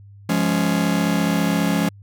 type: chord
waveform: 45% pulse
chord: Db major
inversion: first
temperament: just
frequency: 173.24 / 207.9 / 277.2 Hz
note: F3 / Ab3 / Db4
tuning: -14 / +2 / 0 cents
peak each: -21 / -22 / -23 dBFS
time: 0.29-1.89 s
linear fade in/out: 5 ms
effects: added 100 Hz sine -41 dBFS peak until 2.02 s